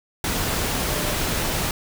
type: tone in noise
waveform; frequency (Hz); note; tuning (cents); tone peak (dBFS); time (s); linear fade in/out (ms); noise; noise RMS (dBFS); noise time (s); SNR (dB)
sine; 601; D5; +40; -33; 0.9-1.15; 2; pink; -24; 0.24-1.71; -12
effects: none